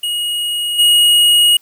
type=tone with level steps; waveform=square; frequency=2886 Hz; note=F#7; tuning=44 cents flat; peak=-17 / -8 dBFS; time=0.03-1.57 s; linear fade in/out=5 ms; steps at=0.78 s; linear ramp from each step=20 ms; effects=white hiss -53 dBFS RMS until 1.61 s